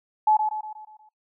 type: tone with echo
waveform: sine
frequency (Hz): 858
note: A5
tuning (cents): -44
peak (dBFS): -15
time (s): 0.27-0.37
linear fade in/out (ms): 5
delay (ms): 120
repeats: 6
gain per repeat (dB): -6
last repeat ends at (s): 1.09
effects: noise-tail reverb RT60 0.1 s tail -20 dB re dry